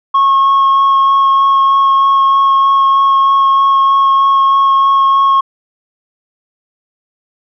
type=tone with vibrato; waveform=sine; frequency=1091 Hz; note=C#6; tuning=28 cents flat; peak=-4 dBFS; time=0.14-5.41 s; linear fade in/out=10 ms; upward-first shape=sine; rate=3.2 Hz; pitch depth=8 cents each way; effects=tanh soft clip ceiling -5 dBFS